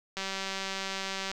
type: click train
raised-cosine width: 0.2 ms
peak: -17 dBFS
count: 222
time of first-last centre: 0.17-1.315 s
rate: 193 Hz
effects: none